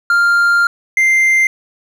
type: tone pair in turn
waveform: triangle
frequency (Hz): 1396.9 / 2090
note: F6 / C7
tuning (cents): 0 / -2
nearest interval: perfect fifth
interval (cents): 698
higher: second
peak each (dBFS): -7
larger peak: neither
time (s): 0.1-0.67 / 0.97-1.47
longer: first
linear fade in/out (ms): 2
effects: none